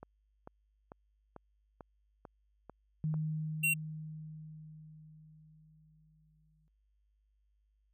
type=click train; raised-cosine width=1 ms; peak=-33 dBFS; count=8; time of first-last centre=0.03-3.141 s; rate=2.25 Hz
type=tone with exponential decay; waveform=sine; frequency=155.56 Hz; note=D#3; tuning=in tune; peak=-30 dBFS; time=3.04-6.68 s; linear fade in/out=0 ms; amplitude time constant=790 ms
type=tone; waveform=square; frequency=2741 Hz; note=F7; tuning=33 cents flat; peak=-28 dBFS; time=3.63-3.74 s; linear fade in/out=10 ms
effects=added 51 Hz sine -70 dBFS peak until 7.93 s